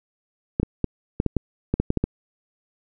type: clicks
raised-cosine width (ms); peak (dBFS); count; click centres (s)
3; -7; 11; 0.599 / 0.631 / 0.843 / 1.201 / 1.263 / 1.367 / 1.74 / 1.8 / 1.904 / 1.973 / 2.04
effects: none